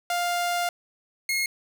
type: tone pair in turn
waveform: sawtooth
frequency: 701 / 2156 Hz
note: F5 / C#7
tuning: +6 / -49 cents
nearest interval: octave + perfect fifth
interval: 1945 cents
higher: second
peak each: -20 dBFS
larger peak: neither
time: 0.1-0.69 / 1.29-1.46 s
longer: first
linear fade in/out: 2 ms
effects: none